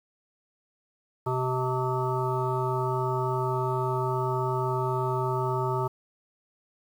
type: harmonic tone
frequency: 128.2 Hz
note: C3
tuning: 35 cents flat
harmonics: 1 / 3 / 5 / 7 / 9 / 10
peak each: -29 / -30 / -36 / -31 / -35 / -37 dBFS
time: 1.26-5.88 s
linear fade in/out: 10 ms
effects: 9-bit